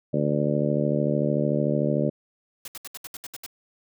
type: harmonic tone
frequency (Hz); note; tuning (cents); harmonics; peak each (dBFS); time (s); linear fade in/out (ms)
73.42; D2; 0; 2 / 3 / 4 / 5 / 6 / 7 / 8; -26 / -27 / -29 / -31 / -32 / -31 / -28; 0.13-2.1; 10
type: noise bursts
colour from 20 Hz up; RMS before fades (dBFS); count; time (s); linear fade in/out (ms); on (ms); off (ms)
white; -37; 9; 2.65-3.463; 2; 29; 69
effects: none